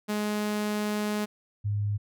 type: tone pair in turn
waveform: sawtooth / sine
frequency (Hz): 209.8 / 103.22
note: G#3 / G#2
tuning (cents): +18 / -10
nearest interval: octave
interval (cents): 1228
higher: first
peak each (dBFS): -23 / -25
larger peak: first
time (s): 0.08-1.26 / 1.64-1.98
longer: first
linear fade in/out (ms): 20
effects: none